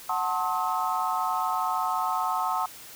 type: chord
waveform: sine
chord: F# diminished seventh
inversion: none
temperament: just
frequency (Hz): 740 / 888 / 1065.6 / 1278.7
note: F#5 / A5 / C6 / Eb6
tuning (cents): 0 / +16 / +31 / +47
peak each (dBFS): -30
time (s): 0.09-2.66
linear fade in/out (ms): 5
effects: white hiss -45 dBFS RMS until 2.95 s